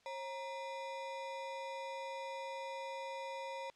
square ring-modulated tone, 740 Hz, F#5, in tune, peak -39 dBFS, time 0.06-3.7 s, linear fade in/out 0 ms, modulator 201 Hz, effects white hiss -70 dBFS RMS until 3.75 s + low-pass 5000 Hz 12 dB/octave

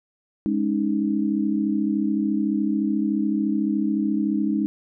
sine chord, Ab suspended fourth, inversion none, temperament equal, 207.7 / 277.2 / 311.1 Hz, Ab3 / Db4 / Eb4, 0 / 0 / 0 cents, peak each -23 / -26 / -24 dBFS, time 0.46-4.66 s, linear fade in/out 0 ms, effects none

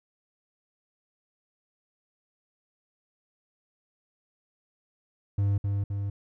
triangle tone with echo, 100.2 Hz, G2, 38 cents sharp, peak -20 dBFS, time 5.38-5.58 s, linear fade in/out 5 ms, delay 260 ms, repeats 2, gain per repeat -3 dB, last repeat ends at 6.1 s, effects none

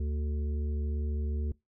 harmonic tone with a mistuned harmonic, 74.3 Hz, D2, 21 cents sharp, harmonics 1 / 3 / 5 / 6, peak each -29 / -42 / -45 / -49 dBFS, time 0-1.52 s, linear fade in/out 5 ms, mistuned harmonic 1, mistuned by -19 cents, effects noise-tail reverb RT60 0.2 s tail -22 dB re dry

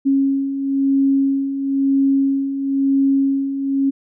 sine beating tone pair, 272.7 / 273.7 Hz, C#4 / C#4, -28 / -22 cents, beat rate 1 Hz, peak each -22 / -15 dBFS, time 0.05-3.91 s, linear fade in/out 20 ms, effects none

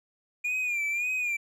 triangle tone with vibrato, 2416 Hz, D7, 48 cents sharp, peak -25 dBFS, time 0.44-1.37 s, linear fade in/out 10 ms, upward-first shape sine, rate 1.8 Hz, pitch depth 76 cents each way, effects none

